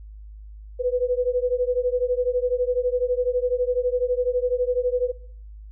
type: beating tone pair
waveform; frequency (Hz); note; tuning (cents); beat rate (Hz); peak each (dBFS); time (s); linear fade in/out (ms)
sine; 491.2 / 503.2; B4 / B4; -9 / +32; 12; -23; 0.79-5.12; 20
effects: noise-tail reverb RT60 0.5 s tail -18 dB re dry + added 52 Hz sine -38 dBFS peak until 5.71 s